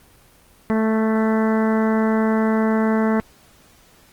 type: harmonic tone with a mistuned harmonic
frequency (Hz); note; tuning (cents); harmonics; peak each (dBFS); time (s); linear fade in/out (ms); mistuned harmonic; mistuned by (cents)
220; A3; 0; 1 / 2 / 3 / 4 / 5 / 6 / 7 / 8 / 9; -17 / -23 / -27 / -29 / -31 / -33 / -34 / -35 / -36; 0.7-3.2; 0; 6; +15
effects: pink hiss -52 dBFS RMS until 4.12 s + Opus 24 kbps